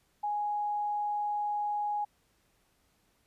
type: tone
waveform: sine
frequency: 830.6 Hz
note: G#5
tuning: in tune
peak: -29 dBFS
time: 0.23-2.05 s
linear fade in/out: 10 ms
effects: pink hiss -71 dBFS RMS until 3.26 s + resampled to 32000 Hz